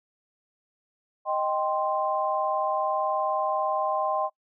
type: chord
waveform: sine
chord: C minor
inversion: first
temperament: equal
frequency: 622.3 / 784 / 1046.5 Hz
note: Eb5 / G5 / C6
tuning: 0 / 0 / 0 cents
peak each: -28 dBFS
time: 1.25-4.3 s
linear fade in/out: 50 ms
effects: noise-tail reverb RT60 0.1 s tail -23 dB re dry

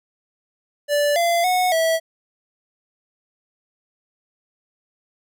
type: tone with pitch steps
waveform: square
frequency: 583 / 684 / 732 / 652 Hz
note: D5 / F5 / F#5 / E5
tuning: -13 / -36 / -19 / -19 cents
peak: -17 dBFS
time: 0.88-2 s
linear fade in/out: 50 ms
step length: 280 ms
effects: none

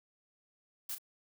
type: noise with echo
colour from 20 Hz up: blue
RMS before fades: -39 dBFS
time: 0.89-0.95 s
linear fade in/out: 5 ms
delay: 34 ms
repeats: 1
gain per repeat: -9 dB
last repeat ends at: 0.984 s
effects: none

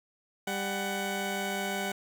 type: tone pair together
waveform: 15% pulse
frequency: 197.92 / 746 Hz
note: G3 / F#5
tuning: +17 / +14 cents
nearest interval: octave + major seventh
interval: 2297 cents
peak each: -27 dBFS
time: 0.47-1.92 s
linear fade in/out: 5 ms
effects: none

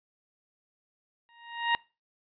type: tone with exponential growth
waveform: 20% pulse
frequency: 937 Hz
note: A#5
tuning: 9 cents sharp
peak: -16 dBFS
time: 1.29-1.75 s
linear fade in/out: 0 ms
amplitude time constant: 100 ms
effects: noise-tail reverb RT60 0.3 s tail -24 dB re dry + resampled to 11025 Hz

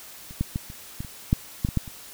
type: clicks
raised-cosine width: 5 ms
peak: -29 / -11 / -14 / -27 / -19 / -27 / -6 / -10 / -16 / -9 / -26 dBFS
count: 11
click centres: 0.309 / 0.41 / 0.559 / 0.701 / 1.005 / 1.048 / 1.329 / 1.649 / 1.688 / 1.773 / 1.878 s
effects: white hiss -44 dBFS RMS until 2.13 s

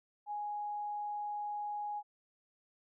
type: tone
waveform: sine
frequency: 830.6 Hz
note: G#5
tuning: in tune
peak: -36 dBFS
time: 0.26-2.03 s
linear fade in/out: 50 ms
effects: none

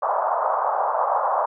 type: band-pass noise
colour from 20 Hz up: pink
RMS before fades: -22 dBFS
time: 0.02-1.46 s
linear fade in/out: 10 ms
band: 580 to 1200 Hz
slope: 48 dB/octave
effects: none

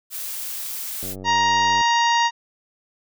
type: noise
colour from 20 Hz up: blue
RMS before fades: -30 dBFS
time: 0.1-1.16 s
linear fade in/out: 50 ms
type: click train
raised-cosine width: 2 ms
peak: -23 dBFS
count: 75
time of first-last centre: 1.03-1.811 s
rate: 94.7 Hz
type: harmonic tone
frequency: 938 Hz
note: A#5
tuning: 11 cents sharp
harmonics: 1 / 2 / 3 / 4 / 5 / 6 / 7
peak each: -17 / -23 / -27 / -29 / -31 / -33 / -34 dBFS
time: 1.24-2.31 s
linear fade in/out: 50 ms
effects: none

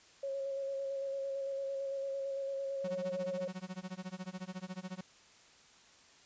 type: tone with vibrato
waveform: sine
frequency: 547 Hz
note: C#5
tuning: 23 cents flat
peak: -35 dBFS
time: 0.23-3.48 s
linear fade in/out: 5 ms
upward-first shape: square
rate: 8.9 Hz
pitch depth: 16 cents each way
type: tone with tremolo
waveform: 45% pulse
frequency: 185 Hz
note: F#3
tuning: in tune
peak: -38 dBFS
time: 2.84-5.01 s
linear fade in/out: 5 ms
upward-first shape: sine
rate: 14 Hz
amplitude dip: 100%
effects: white hiss -61 dBFS RMS until 6.25 s + resampled to 16000 Hz

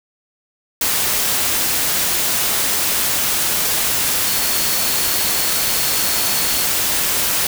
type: tone in noise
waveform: sine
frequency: 4372 Hz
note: C#8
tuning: 25 cents flat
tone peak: -28 dBFS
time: 4.27-6.65 s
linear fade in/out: 2 ms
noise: white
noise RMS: -18 dBFS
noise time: 0.81-7.47 s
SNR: -13 dB
effects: none

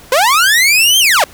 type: linear two-way sweep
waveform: sawtooth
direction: up then down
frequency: 479.3 to 3217 to 506 Hz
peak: -4 dBFS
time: 0.12-1.24 s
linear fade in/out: 2 ms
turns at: 0.99 s
effects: pink hiss -39 dBFS RMS until 1.33 s

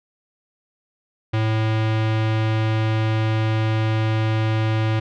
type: tone with low-pass filter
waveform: square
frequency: 110 Hz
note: A2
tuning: in tune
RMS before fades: -20 dBFS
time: 1.33-5 s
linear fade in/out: 10 ms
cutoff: 3100 Hz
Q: 1.3
effects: none

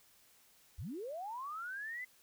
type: linear sweep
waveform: sine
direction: up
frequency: 53.5 to 2052 Hz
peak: -40 dBFS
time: 0.78-2.05 s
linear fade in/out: 10 ms
effects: white hiss -66 dBFS RMS until 2.22 s

